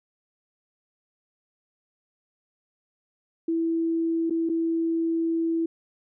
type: tone with dropouts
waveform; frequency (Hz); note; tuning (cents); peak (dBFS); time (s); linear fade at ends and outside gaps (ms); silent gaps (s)
sine; 329.6; E4; 0; -22; 3.48-5.66; 5; 4.298-4.306 / 4.491-4.496
effects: none